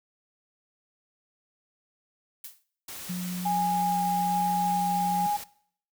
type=noise with exponential decay; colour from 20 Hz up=blue; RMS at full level=-37 dBFS; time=2.44-2.64 s; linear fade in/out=5 ms; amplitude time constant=43 ms
type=noise; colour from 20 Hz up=white; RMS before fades=-40 dBFS; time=2.88-5.44 s; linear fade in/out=5 ms
type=tone; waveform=sine; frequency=179.7 Hz; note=F3; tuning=50 cents sharp; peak=-29 dBFS; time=3.09-5.27 s; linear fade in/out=10 ms
type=tone with vibrato; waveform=sine; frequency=822 Hz; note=G#5; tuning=18 cents flat; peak=-24 dBFS; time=3.45-5.37 s; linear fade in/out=10 ms; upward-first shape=sine; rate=1.2 Hz; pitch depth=9 cents each way
effects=noise-tail reverb RT60 0.6 s tail -20 dB re dry